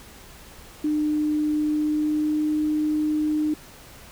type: tone with pitch glide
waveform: sine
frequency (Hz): 302.1 to 304.6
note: D4 to D#4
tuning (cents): +49 to -37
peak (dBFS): -20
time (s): 0.84-3.54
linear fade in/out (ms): 5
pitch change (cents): +14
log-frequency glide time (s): 1.6-2.54
effects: added 60 Hz sine -55 dBFS peak until 4.11 s + pink hiss -46 dBFS RMS until 4.11 s